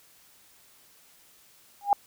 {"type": "tone with exponential growth", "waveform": "sine", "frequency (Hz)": 811, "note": "G#5", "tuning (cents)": -41, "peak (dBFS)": -13, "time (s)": [1.81, 1.93], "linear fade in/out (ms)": 1, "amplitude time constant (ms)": 26, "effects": ["white hiss -58 dBFS RMS until 2.06 s"]}